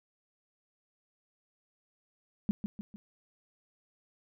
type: tone with echo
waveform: sine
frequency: 206.1 Hz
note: G#3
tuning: 13 cents flat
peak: -23 dBFS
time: 2.49-2.51 s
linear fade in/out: 0 ms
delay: 150 ms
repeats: 3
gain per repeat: -7 dB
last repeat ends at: 2.96 s
effects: none